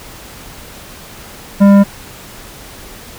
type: tone with tanh clipping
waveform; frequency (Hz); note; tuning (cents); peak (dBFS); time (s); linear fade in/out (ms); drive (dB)
sine; 199.8; G3; +33; -5; 1.6-1.84; 20; 13
effects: pink hiss -34 dBFS RMS until 3.18 s